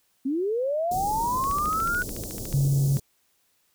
sine linear sweep, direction up, 253.5 to 1480 Hz, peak -23 dBFS, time 0.25-2.03 s, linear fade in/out 10 ms
pink band-stop noise, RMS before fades -34 dBFS, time 0.91-3 s, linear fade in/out 5 ms, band 530 to 5600 Hz, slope 24 dB/octave
click train, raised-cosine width 0.2 ms, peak -23 dBFS, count 16, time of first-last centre 1.44-2.527 s, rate 13.8 Hz
sine tone, 138.59 Hz, C#3, in tune, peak -19 dBFS, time 2.54-2.97 s, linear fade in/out 0 ms
effects white hiss -68 dBFS RMS until 3.74 s

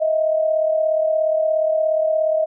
sine tone pair together, 629 / 666 Hz, D#5 / E5, +19 / +18 cents, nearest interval minor second, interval 99 cents, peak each -16 / -24 dBFS, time 0-2.46 s, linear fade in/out 20 ms, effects none

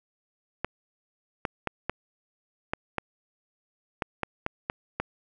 clicks, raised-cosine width 0.5 ms, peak -12 dBFS, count 11, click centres 0.646 / 1.452 / 1.673 / 1.896 / 2.735 / 2.983 / 4.022 / 4.233 / 4.464 / 4.699 / 5 s, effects none

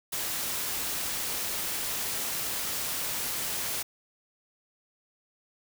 white noise, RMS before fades -32 dBFS, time 0.12-3.83 s, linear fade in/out 10 ms, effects none

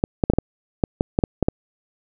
clicks, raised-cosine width 2 ms, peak -3 dBFS, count 11, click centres 0.039 / 0.238 / 0.3 / 0.336 / 0.386 / 0.838 / 1.009 / 1.189 / 1.238 / 1.427 / 1.485 s, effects none

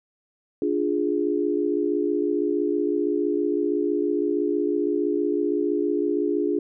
sine chord, D diminished, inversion none, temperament equal, 293.7 / 349.2 / 415.3 Hz, D4 / F4 / Ab4, 0 / 0 / 0 cents, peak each -25 dBFS, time 0.62-6.59 s, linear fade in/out 2 ms, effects none

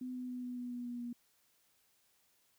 sine tone with pitch steps, 253.1 / 251.2 / 249.3 / 247.5 / 245.6 / 243.8 / 241.9 / 240.1 Hz, B3 / B3 / B3 / B3 / B3 / B3 / B3 / B3, +43 / +30 / +16 / +4 / -9 / -22 / -36 / -49 cents, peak -39 dBFS, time 0.01-1.13 s, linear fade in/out 5 ms, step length 140 ms, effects white hiss -73 dBFS RMS until 2.58 s

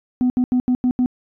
sine tone bursts at uneven times, 250 Hz, B3, 21 cents sharp, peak -12 dBFS, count 6, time 0.21-0.3 / 0.37-0.44 / 0.52-0.6 / 0.68-0.75 / 0.84-0.91 / 0.99-1.06 s, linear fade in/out 0 ms, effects tanh soft clip ceiling -12 dBFS

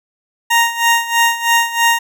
20% pulse tone with tremolo, 932.3 Hz, A#5, in tune, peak -4 dBFS, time 0.5-1.99 s, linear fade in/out 10 ms, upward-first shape sine, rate 3.1 Hz, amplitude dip 80%, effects none

